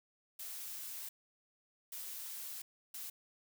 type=noise bursts at uneven times; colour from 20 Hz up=blue; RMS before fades=-45 dBFS; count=3; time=0.39-1.09 / 1.92-2.62 / 2.94-3.1 s; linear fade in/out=5 ms; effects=none